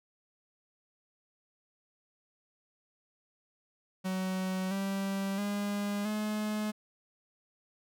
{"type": "tone with pitch steps", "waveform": "45% pulse", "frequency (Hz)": [187.3, 195.37, 203.8, 212.6], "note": ["F#3", "G3", "G#3", "G#3"], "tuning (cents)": [21, -6, -32, 41], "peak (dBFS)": -31, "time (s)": [4.04, 6.72], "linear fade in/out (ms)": 20, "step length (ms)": 670, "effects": []}